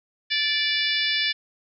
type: harmonic tone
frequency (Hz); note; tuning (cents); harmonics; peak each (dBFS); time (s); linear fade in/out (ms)
583; D5; -13; 3 / 4 / 5 / 6 / 7 / 8 / 9; -28 / -28 / -30 / -26 / -32 / -31 / -31; 0.3-1.33; 20
effects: none